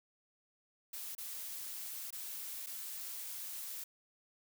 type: noise with dropouts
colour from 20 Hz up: blue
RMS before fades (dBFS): -44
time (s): 0.93-3.84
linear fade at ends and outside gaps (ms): 5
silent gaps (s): 1.151-1.18 / 2.106-2.126 / 2.663-2.668
effects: none